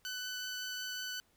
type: tone with vibrato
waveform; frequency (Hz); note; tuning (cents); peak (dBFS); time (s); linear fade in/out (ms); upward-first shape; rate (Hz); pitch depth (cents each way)
15% pulse; 1500; F#6; +23; -32; 0.05-1.2; 0; triangle; 5.4; 8
effects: pink hiss -71 dBFS RMS until 1.36 s